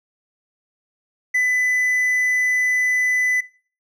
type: tone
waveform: triangle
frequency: 2000 Hz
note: B6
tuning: 21 cents sharp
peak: -14 dBFS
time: 1.34-3.41 s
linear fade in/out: 10 ms
effects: noise-tail reverb RT60 0.4 s tail -19 dB re dry